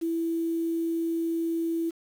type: tone with quantisation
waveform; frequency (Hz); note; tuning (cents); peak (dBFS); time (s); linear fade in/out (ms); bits
sine; 331.2; E4; +8; -25; 0.01-1.91; 20; 8
effects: none